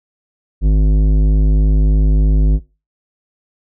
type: tone with tanh clipping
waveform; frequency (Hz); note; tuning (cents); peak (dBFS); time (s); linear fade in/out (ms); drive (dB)
sine; 51.6; G#1; -10; -10; 0.61-2.6; 50; 13
effects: noise-tail reverb RT60 0.3 s tail -21 dB re dry